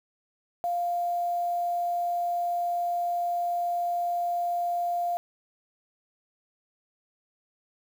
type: tone with quantisation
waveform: sine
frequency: 698.5 Hz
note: F5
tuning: in tune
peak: -25 dBFS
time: 0.64-5.17 s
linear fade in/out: 0 ms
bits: 8
effects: none